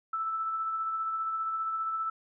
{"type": "tone with tremolo", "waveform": "sine", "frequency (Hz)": 1318.5, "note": "E6", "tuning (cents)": 0, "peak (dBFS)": -28, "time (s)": [0.13, 2.1], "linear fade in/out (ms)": 5, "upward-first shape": "sine", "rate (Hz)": 15, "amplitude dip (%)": 30, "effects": []}